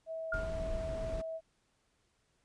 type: tone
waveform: sine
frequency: 648 Hz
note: E5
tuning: 30 cents flat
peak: -37 dBFS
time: 0.06-1.41 s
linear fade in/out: 50 ms
type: tone with exponential decay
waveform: sine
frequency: 1412 Hz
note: F6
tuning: 19 cents sharp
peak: -30 dBFS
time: 0.32-0.58 s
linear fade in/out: 5 ms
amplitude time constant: 56 ms
type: noise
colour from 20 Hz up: brown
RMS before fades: -39 dBFS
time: 0.33-1.22 s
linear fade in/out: 10 ms
effects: pink hiss -75 dBFS RMS until 2.44 s + resampled to 22050 Hz